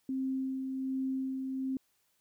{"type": "tone with tremolo", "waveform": "sine", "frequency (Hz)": 264.1, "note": "C4", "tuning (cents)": 16, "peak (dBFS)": -30, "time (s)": [0.09, 1.77], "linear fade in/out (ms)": 2, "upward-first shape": "sine", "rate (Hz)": 1.3, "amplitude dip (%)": 35, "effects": ["white hiss -74 dBFS RMS until 2.2 s"]}